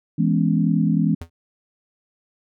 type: chord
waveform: sine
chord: C# minor seventh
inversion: first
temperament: equal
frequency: 164.81 / 207.7 / 246.9 / 277.2 Hz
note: E3 / G#3 / B3 / C#4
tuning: 0 / 0 / 0 / 0 cents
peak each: -19 / -21 / -24 / -24 dBFS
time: 0.18-1.15 s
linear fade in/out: 10 ms
type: tone with exponential decay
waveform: square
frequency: 83.5 Hz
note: E2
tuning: 23 cents sharp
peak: -27 dBFS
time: 1.21-1.3 s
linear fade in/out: 5 ms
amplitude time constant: 19 ms
effects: none